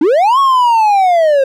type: linear two-way sweep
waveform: triangle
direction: up then down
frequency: 274.4 to 1114 to 526 Hz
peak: -5 dBFS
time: 0.01-1.44 s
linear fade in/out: 5 ms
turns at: 0.39 s
effects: none